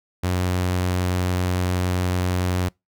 sawtooth tone, 90.7 Hz, F#2, 34 cents flat, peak -16 dBFS, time 0.23-2.69 s, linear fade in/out 10 ms, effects noise-tail reverb RT60 0.2 s tail -26 dB re dry

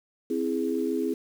sine chord, C augmented, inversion none, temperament equal, 261.6 / 329.6 / 415.3 Hz, C4 / E4 / G#4, 0 / 0 / 0 cents, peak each -29 dBFS, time 0.3-1.14 s, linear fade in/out 5 ms, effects 8-bit

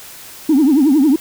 sine tone with vibrato, 287.5 Hz, D4, 37 cents flat, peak -7 dBFS, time 0.49-1.16 s, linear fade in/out 5 ms, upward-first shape triangle, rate 11 Hz, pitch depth 240 cents each way, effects tanh soft clip ceiling -5 dBFS + white hiss -36 dBFS RMS until 1.2 s

